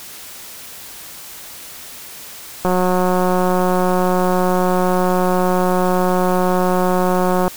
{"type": "click train", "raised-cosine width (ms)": 1, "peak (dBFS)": -4, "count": 880, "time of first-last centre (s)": [2.65, 7.48], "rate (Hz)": 182, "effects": ["white hiss -35 dBFS RMS until 7.56 s"]}